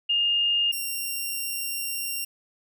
sine / 5% pulse tone pair in turn, 2828 / 2767 Hz, F7 / F7, +21 / -17 cents, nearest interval unison, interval 38 cents, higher first, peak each -20 / -19 dBFS, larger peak second, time 0.09-0.72 / 0.72-2.25 s, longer second, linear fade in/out 10 ms, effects none

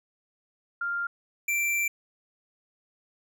sine / square tone pair in turn, 1396.9 / 2349 Hz, F6 / D7, 0 / 0 cents, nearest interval major sixth, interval 900 cents, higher second, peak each -27 / -25 dBFS, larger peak second, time 0.81-1.07 / 1.48-1.88 s, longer second, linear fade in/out 5 ms, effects none

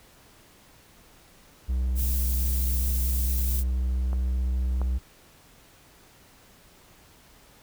triangle tone, 63.2 Hz, B1, 41 cents sharp, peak -21 dBFS, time 1.68-4.99 s, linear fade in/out 20 ms
violet noise, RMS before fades -32 dBFS, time 1.95-3.64 s, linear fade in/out 50 ms
clicks, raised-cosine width 1 ms, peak -25 / -21 dBFS, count 2, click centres 4.131 / 4.816 s
effects pink hiss -55 dBFS RMS until 7.62 s

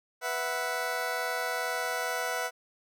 20% pulse chord, B suspended fourth, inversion none, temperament just, 493.9 / 658.5 / 740.8 Hz, B4 / E5 / F#5, 0 / -2 / +2 cents, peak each -30 dBFS, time 0.21-2.51 s, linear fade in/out 50 ms, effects none

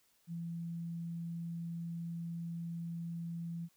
sine tone, 168.5 Hz, E3, 38 cents sharp, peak -38 dBFS, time 0.27-3.69 s, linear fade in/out 50 ms, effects white hiss -72 dBFS RMS until 3.76 s

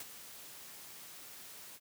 white noise with ADSR envelope, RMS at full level -42 dBFS, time 0-1.8 s, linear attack 4 ms, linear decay 31 ms, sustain -9 dB, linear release 51 ms, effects high-pass 80 Hz 12 dB/octave

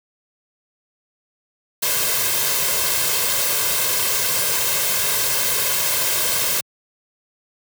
white noise with comb filter, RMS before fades -20 dBFS, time 1.82-6.61 s, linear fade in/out 10 ms, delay 1.9 ms, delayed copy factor +0.65, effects high-pass 100 Hz 12 dB/octave

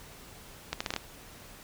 accelerating click train, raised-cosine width 0.2 ms, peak -13 dBFS, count 6, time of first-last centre 0.73-0.963 s, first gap 75 ms, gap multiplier 0.76, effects pink hiss -50 dBFS RMS until 1.63 s

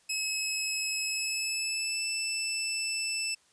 15% pulse tone with pitch glide, 2576 to 2645 Hz, E7 to E7, -41 to +5 cents, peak -22 dBFS, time 0.09-3.35 s, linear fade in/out 10 ms, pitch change +46 cents, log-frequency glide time 1.05-2.06 s, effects white hiss -65 dBFS RMS until 3.52 s + resampled to 22050 Hz

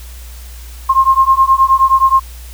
sine beating tone pair, 1062 / 1071.5 Hz, C6 / C6, +25 / +41 cents, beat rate 9.5 Hz, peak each -10 dBFS, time 0.89-2.2 s, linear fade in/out 10 ms, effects added 60 Hz sine -29 dBFS peak until 2.53 s + white hiss -39 dBFS RMS until 2.53 s

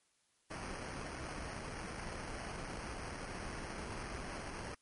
pink noise with sample-and-hold, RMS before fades -44 dBFS, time 0.5-4.75 s, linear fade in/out 10 ms, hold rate 3675 Hz, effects white hiss -75 dBFS RMS until 4.81 s + MP3 48 kbps

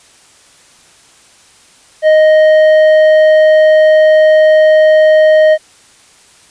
sine tone with tanh clipping, 622.3 Hz, D#5, in tune, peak -5 dBFS, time 2.02-5.58 s, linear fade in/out 50 ms, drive 8 dB, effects white hiss -44 dBFS RMS until 6.5 s + resampled to 22050 Hz

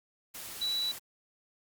sine tone in noise, 3937 Hz, B7, 6 cents flat, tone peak -29 dBFS, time 0.61-0.92 s, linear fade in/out 10 ms, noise white, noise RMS -43 dBFS, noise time 0.34-0.99 s, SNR +11 dB, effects Opus 48 kbps

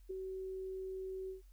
sine tone with ADSR envelope, 378.3 Hz, F#4, 38 cents sharp, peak -36 dBFS, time 0.09-1.42 s, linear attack 17 ms, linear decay 3 ms, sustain -4 dB, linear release 130 ms, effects added 45 Hz sine -56 dBFS peak until 1.52 s + white hiss -75 dBFS RMS until 1.52 s

